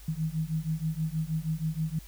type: beating tone pair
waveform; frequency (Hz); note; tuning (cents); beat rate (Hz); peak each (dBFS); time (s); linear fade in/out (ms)
sine; 155.56 / 161.86; D#3 / E3; 0 / -31; 6.3; -31; 0.08-1.99; 5
effects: added 50 Hz sine -46 dBFS peak until 2.07 s + white hiss -54 dBFS RMS until 2.07 s